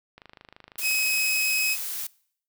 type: click train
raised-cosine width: 0.3 ms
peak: -29 dBFS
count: 28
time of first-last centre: 0.18-1.218 s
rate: 26 Hz
type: noise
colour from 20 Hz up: blue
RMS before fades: -32 dBFS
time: 0.78-2.07 s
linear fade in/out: 5 ms
type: tone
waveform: sawtooth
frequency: 2544 Hz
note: D#7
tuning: 38 cents sharp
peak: -19 dBFS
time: 0.81-1.77 s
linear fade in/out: 50 ms
effects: noise-tail reverb RT60 0.6 s tail -23 dB re dry